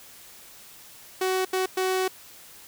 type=tone bursts at uneven times; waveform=sawtooth; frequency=374.5 Hz; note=F#4; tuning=21 cents sharp; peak=-19 dBFS; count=3; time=1.21-1.45 / 1.53-1.66 / 1.77-2.08 s; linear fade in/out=5 ms; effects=white hiss -48 dBFS RMS until 2.67 s